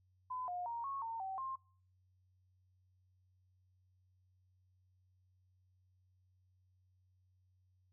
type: tone with pitch steps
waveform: sine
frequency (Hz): 1011 / 715 / 935 / 1098 / 910 / 767 / 1060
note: B5 / F5 / A#5 / C#6 / A#5 / G5 / C6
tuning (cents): +40 / +41 / +5 / -17 / -42 / -38 / +22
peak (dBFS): -39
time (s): 0.3-1.56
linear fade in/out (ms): 10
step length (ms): 180
effects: noise-tail reverb RT60 0.5 s tail -24 dB re dry + added 92 Hz sine -70 dBFS peak until 7.92 s